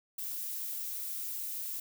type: noise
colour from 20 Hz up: violet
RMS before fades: -38 dBFS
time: 0.18-1.8 s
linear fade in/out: 5 ms
effects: none